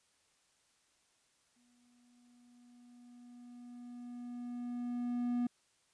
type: tone with exponential growth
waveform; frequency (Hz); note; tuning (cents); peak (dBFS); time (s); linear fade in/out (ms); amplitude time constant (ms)
triangle; 242.8; B3; -29; -28; 1.56-5.47; 5; 850
effects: white hiss -73 dBFS RMS until 5.93 s + resampled to 22050 Hz